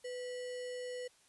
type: tone with sample-and-hold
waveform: sine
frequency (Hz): 498.5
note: B4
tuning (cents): +16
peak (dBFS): -39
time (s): 0.04-1.08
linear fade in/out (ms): 10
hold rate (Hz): 2450
effects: white hiss -67 dBFS RMS until 1.28 s + resampled to 24000 Hz